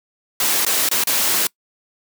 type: noise with dropouts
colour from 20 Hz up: white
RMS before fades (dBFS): -18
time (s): 0.4-1.47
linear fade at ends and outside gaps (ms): 2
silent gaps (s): 0.65-0.664 / 0.889-0.913 / 1.038-1.071
effects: noise-tail reverb RT60 0.1 s tail -25 dB re dry + high-pass 200 Hz 12 dB/octave